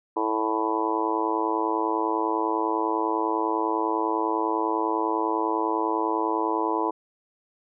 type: harmonic tone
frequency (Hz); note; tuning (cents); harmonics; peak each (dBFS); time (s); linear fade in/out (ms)
110; A2; 0; 3 / 4 / 5 / 6 / 7 / 8 / 9 / 10; -28 / -30 / -36 / -36 / -35 / -30 / -27 / -39; 0.16-6.91; 10
effects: none